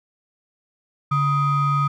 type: ring-modulated tone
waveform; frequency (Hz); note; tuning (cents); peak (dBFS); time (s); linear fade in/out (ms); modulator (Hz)
triangle; 554.4; C#5; 0; -12; 1.11-1.88; 10; 697
effects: none